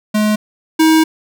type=tone pair in turn; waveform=square; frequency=212.4 / 318.2 Hz; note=G#3 / D#4; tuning=+39 / +39 cents; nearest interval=perfect fifth; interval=700 cents; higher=second; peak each=-12 / -8 dBFS; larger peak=second; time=0.14-0.36 / 0.79-1.04 s; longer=second; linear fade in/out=10 ms; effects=none